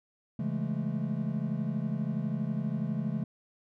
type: chord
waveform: triangle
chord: A major seventh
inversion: first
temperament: equal with one note detuned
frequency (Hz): 138.59 / 167.79 / 207.7 / 220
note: C#3 / E3 / G#3 / A3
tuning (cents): 0 / +31 / 0 / 0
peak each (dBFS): -33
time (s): 0.39-3.24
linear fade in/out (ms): 5
effects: none